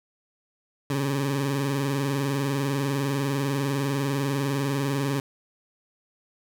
20% pulse tone with vibrato, 138.59 Hz, C#3, in tune, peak -19 dBFS, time 0.9-5.2 s, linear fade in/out 2 ms, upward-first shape sine, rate 20 Hz, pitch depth 79 cents each way, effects none

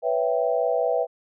sine chord, C# half-diminished seventh, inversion third, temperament equal, 493.9 / 554.4 / 659.3 / 784 Hz, B4 / C#5 / E5 / G5, 0 / 0 / 0 / 0 cents, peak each -24 / -28 / -24 / -29 dBFS, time 0.02-1.07 s, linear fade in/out 50 ms, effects none

